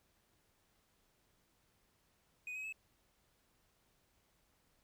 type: tone with pitch steps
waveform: triangle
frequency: 2489 / 2541 / 2595 Hz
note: D#7 / D#7 / E7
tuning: 0 / +36 / -28 cents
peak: -40 dBFS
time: 2.47-2.725 s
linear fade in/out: 2 ms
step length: 85 ms
effects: pink hiss -75 dBFS RMS until 4.83 s

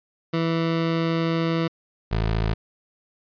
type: tone pair in turn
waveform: 20% pulse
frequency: 164.81 / 54.71 Hz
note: E3 / A1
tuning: 0 / -9 cents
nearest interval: octave + perfect fifth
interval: 1909 cents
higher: first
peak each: -16 dBFS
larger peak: neither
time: 0.33-1.68 / 2.11-2.54 s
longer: first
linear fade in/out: 10 ms
effects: resampled to 11025 Hz

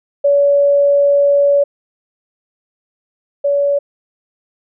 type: tone pair in turn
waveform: sine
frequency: 568 / 568 Hz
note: C#5 / C#5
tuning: +42 / +42 cents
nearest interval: unison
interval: 0 cents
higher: neither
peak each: -8 / -11 dBFS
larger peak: first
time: 0.24-1.64 / 3.44-3.79 s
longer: first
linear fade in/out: 10 ms
effects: none

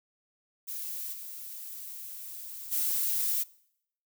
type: noise with level steps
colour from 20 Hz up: violet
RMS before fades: -37 / -42 / -29 dBFS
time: 0.67-3.44 s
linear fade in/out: 20 ms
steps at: 1.12 / 2.71 s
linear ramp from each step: 20 ms
effects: noise-tail reverb RT60 0.7 s tail -22 dB re dry

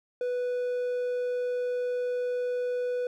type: tone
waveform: triangle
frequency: 493.9 Hz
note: B4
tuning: in tune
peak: -25 dBFS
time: 0.21-3.07 s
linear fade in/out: 2 ms
effects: none

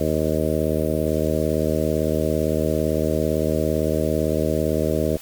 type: harmonic tone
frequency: 77.78 Hz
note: D#2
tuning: in tune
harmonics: 1 / 2 / 3 / 4 / 5 / 6 / 7 / 8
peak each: -27 / -27 / -27 / -27 / -27 / -27 / -27 / -27 dBFS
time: 0-5.17 s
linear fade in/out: 5 ms
effects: white hiss -42 dBFS RMS until 5.21 s + Opus 48 kbps

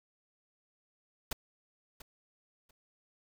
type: noise with echo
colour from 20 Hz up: pink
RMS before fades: -34 dBFS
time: 1.31-1.33 s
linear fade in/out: 5 ms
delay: 690 ms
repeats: 2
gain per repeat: -15 dB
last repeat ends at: 2.71 s
effects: none

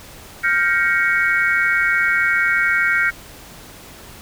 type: chord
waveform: sine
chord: G half-diminished seventh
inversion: third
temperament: equal with one note detuned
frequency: 1396.9 / 1568 / 1888.5 / 2217 Hz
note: F6 / G6 / Bb6 / Db7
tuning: 0 / 0 / +22 / 0 cents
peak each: -20 dBFS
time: 0.43-3.11 s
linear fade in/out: 20 ms
effects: pink hiss -40 dBFS RMS until 4.21 s

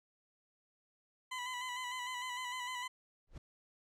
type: tone with vibrato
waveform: 20% pulse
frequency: 1000 Hz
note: B5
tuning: 21 cents sharp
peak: -34 dBFS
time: 1.31-2.88 s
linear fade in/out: 10 ms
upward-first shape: square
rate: 6.6 Hz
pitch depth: 33 cents each way
type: noise with exponential growth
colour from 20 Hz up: brown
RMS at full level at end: -38 dBFS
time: 3.27-3.38 s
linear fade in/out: 5 ms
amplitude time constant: 22 ms
effects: low-pass 9000 Hz 12 dB/octave

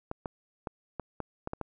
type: clicks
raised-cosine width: 1 ms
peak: -20 dBFS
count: 8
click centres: 0.114 / 0.258 / 0.672 / 0.997 / 1.203 / 1.474 / 1.534 / 1.613 s
effects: none

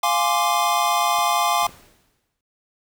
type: chord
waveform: square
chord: D half-diminished seventh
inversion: first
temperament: equal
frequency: 698.5 / 830.6 / 1046.5 / 1174.7 Hz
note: F5 / Ab5 / C6 / D6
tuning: 0 / 0 / 0 / 0 cents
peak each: -24 dBFS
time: 0.03-1.67 s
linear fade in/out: 5 ms
type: clicks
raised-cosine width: 2 ms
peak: -32 dBFS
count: 2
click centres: 1.186 / 1.693 s
type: noise with exponential decay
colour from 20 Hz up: pink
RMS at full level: -41 dBFS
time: 1.62-2.41 s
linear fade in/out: 2 ms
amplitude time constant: 170 ms
effects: noise-tail reverb RT60 0.4 s tail -26 dB re dry

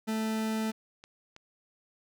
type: tone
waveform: 40% pulse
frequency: 219.9 Hz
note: A3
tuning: 1 cent flat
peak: -28 dBFS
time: 0.07-0.72 s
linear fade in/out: 20 ms
type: click train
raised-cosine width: 0.2 ms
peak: -31 dBFS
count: 4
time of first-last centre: 0.39-1.364 s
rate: 3.08 Hz
effects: none

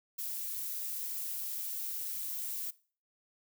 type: noise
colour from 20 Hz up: violet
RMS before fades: -38 dBFS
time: 0.18-2.71 s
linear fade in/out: 10 ms
effects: noise-tail reverb RT60 0.4 s tail -20 dB re dry

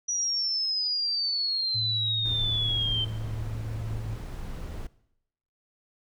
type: exponential sweep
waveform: sine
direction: down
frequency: 5850 to 3102 Hz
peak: -25 dBFS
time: 0.08-3.05 s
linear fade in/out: 10 ms
type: tone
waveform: sine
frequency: 110 Hz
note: A2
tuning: in tune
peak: -31 dBFS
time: 1.74-4.17 s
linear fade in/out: 20 ms
type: noise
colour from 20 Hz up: brown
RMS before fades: -36 dBFS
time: 2.25-4.87 s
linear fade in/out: 5 ms
effects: noise-tail reverb RT60 0.8 s tail -20 dB re dry

